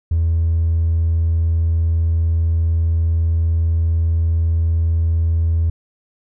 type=tone with hard clipping; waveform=sine; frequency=82.41 Hz; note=E2; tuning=in tune; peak=-14 dBFS; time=0.11-5.7 s; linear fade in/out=5 ms; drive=1 dB; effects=none